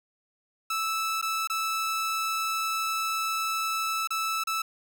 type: tone with dropouts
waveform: sawtooth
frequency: 1313 Hz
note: E6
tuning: 7 cents flat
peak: -23 dBFS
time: 0.7-4.62 s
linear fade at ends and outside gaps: 5 ms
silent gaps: 1.215-1.225 / 1.474-1.498 / 4.074-4.105 / 4.438-4.471 s
effects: none